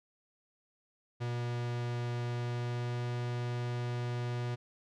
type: tone with pitch glide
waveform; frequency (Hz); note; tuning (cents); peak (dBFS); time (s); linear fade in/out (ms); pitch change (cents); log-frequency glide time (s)
45% pulse; 120.5 to 121.41; B2 to B2; -42 to -29; -33; 1.2-4.56; 20; +13; 2.18-3.08
effects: low-pass 5000 Hz 12 dB/octave